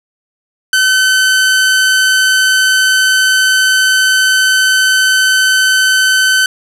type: tone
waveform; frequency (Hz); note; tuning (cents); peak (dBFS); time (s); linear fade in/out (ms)
sawtooth; 1525; G6; -48; -4; 0.73-6.46; 2
effects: low-pass 12000 Hz 12 dB/octave + 7-bit